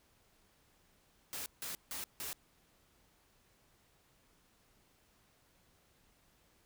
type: noise bursts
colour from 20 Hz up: white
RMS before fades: -42 dBFS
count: 4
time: 1.33-2.33 s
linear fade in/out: 0 ms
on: 130 ms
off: 160 ms
effects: pink hiss -70 dBFS RMS until 6.65 s